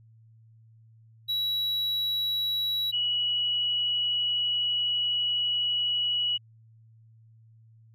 triangle / sine tone pair in turn, 3900 / 2928 Hz, B7 / F#7, -23 / -19 cents, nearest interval perfect fourth, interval 496 cents, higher first, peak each -24 dBFS, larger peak neither, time 1.28-2.92 / 2.92-6.38 s, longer second, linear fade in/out 20 ms, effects added 112 Hz sine -53 dBFS peak until 7.94 s

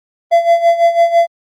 triangle tone with tremolo, 679 Hz, F5, 49 cents flat, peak -3 dBFS, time 0.31-1.27 s, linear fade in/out 20 ms, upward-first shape sine, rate 6 Hz, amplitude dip 75%, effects Opus 32 kbps

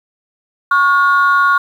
sine tone pair together, 1108.7 / 1430 Hz, C#6 / F6, 0 / +41 cents, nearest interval major third, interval 441 cents, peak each -10 dBFS, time 0.71-1.58 s, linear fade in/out 5 ms, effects tanh soft clip ceiling -4 dBFS + 7-bit

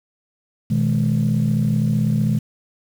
sine tone cluster, 122.4 / 158.1 / 210.8 Hz, B2 / D#3 / G#3, -15 / +28 / +26 cents, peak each -19 dBFS, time 0.7-2.39 s, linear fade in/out 10 ms, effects tanh soft clip ceiling -10 dBFS + 7-bit

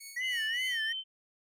10% pulse tone with tremolo, 2217 Hz, C#7, in tune, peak -34 dBFS, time 0-0.82 s, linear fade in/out 10 ms, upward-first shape triangle, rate 3.4 Hz, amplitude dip 90%
triangle tone with vibrato, 1900 Hz, A#6, 33 cents sharp, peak -30 dBFS, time 0.16-0.93 s, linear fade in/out 10 ms, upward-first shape sine, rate 2.6 Hz, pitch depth 140 cents each way
sine tone with pitch glide, 2951 to 3083 Hz, F#7 to G7, -5 to -29 cents, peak -34 dBFS, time 0.2-1.04 s, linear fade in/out 50 ms, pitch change +76 cents, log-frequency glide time 0.57-0.72 s
effects none

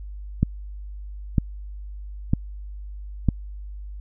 click train, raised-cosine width 5 ms, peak -5 dBFS, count 4, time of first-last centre 0.43-3.287 s, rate 1.05 Hz, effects added 50 Hz sine -33 dBFS peak until 4 s

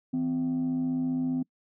sine tone pair together, 161.9 / 257 Hz, E3 / C4, -31 / -31 cents, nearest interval minor sixth, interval 800 cents, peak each -33 / -24 dBFS, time 0.13-1.43 s, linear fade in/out 10 ms, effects noise-tail reverb RT60 0.1 s tail -25 dB re dry + tanh soft clip ceiling -23 dBFS

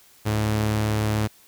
sawtooth tone pair together, 71.01 / 107.2 Hz, C#2 / A2, +42 / -45 cents, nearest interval perfect fifth, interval 713 cents, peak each -29 / -17 dBFS, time 0.25-1.28 s, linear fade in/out 20 ms, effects white hiss -54 dBFS RMS until 1.47 s

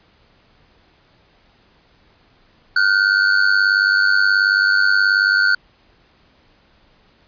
square ring-modulated tone, 1480 Hz, F#6, in tune, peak -10 dBFS, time 2.76-5.55 s, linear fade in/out 5 ms, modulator 49.3 Hz, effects pink hiss -55 dBFS RMS until 7.27 s + resampled to 11025 Hz

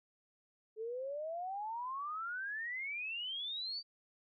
sine exponential sweep, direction up, 427.9 to 4680 Hz, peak -38 dBFS, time 0.76-3.83 s, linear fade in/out 50 ms, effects none

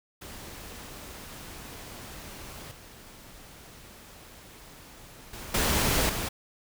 pink noise with level steps, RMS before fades -43 / -49 / -41 / -25 / -32 dBFS, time 0.21-6.29 s, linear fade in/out 10 ms, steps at 2.71 / 5.33 / 5.54 / 6.09 s, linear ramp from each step 5 ms, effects none

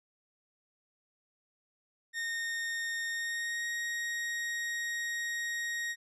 40% pulse tone with pitch glide, 1843 to 1876.3 Hz, A#6 to A#6, -20 to +11 cents, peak -32 dBFS, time 2.13-5.96 s, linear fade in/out 50 ms, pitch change +31 cents, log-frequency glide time 3.1-3.68 s, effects resampled to 24000 Hz

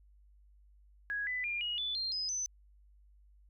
sine tone with pitch steps, 1661.2 / 1998.5 / 2404 / 2892 / 3480 / 4186 / 5036 / 6058 Hz, G#6 / B6 / D7 / F#7 / A7 / C8 / D#8 / F#8, 0 / +20 / +40 / -40 / -20 / 0 / +20 / +40 cents, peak -33 dBFS, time 1.1-2.46 s, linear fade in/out 0 ms, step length 170 ms, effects added 50 Hz sine -59 dBFS peak until 3.49 s

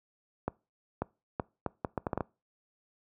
accelerating click train, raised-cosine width 1 ms, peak -16 dBFS, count 10, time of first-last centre 0.48-2.207 s, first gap 540 ms, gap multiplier 0.7, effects noise-tail reverb RT60 0.3 s tail -24 dB re dry + high-pass 60 Hz 12 dB/octave

